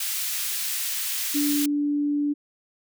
white high-pass noise, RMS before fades -28 dBFS, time 0-1.66 s, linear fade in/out 5 ms, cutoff 2000 Hz, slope 12 dB/octave
sine tone, 291 Hz, D4, 16 cents flat, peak -21 dBFS, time 1.34-2.34 s, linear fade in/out 20 ms
effects none

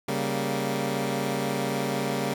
15% pulse chord, G diminished, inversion second, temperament equal, 138.59 / 196 / 233.1 Hz, Db3 / G3 / Bb3, 0 / 0 / 0 cents, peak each -24 dBFS, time 0.08-2.34 s, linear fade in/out 5 ms, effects none

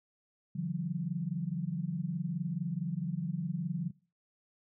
sine tone cluster, 144.5 / 169.2 / 188.5 Hz, D3 / E3 / F#3, -28 / +45 / +32 cents, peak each -37 / -35 / -38 dBFS, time 0.55-3.91 s, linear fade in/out 10 ms, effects noise-tail reverb RT60 0.4 s tail -23 dB re dry

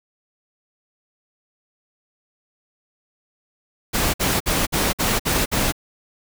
pink noise bursts, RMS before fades -20 dBFS, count 7, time 3.93-5.724 s, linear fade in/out 20 ms, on 210 ms, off 54 ms, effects none

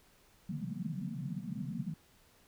pink band-pass noise, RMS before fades -39 dBFS, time 0.49-1.94 s, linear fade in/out 5 ms, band 130 to 240 Hz, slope 96 dB/octave, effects pink hiss -65 dBFS RMS until 2.47 s

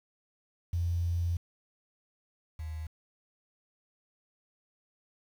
sine tone pair in turn, 86 / 78.95 Hz, F2 / D#2, -26 / +26 cents, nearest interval minor second, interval 148 cents, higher first, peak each -27 / -35 dBFS, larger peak first, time 0.73-1.37 / 2.59-2.87 s, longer first, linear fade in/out 5 ms, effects 9-bit

